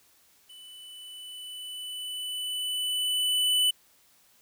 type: tone with level ramp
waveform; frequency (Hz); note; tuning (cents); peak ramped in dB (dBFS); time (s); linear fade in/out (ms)
square; 2989; F#7; +17; -47 to -21; 0.49-3.71; 10
effects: white hiss -62 dBFS RMS until 4.41 s